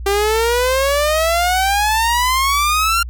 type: exponential sweep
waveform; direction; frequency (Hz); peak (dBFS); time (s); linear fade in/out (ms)
sawtooth; up; 392 to 1396.9; -10; 0.06-3.03; 5
effects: added 60 Hz sine -25 dBFS peak until 3.09 s